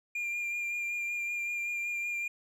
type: tone with vibrato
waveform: triangle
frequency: 2400 Hz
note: D7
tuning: 37 cents sharp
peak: -30 dBFS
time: 0.15-2.28 s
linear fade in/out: 5 ms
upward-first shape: sine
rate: 5.3 Hz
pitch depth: 18 cents each way
effects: none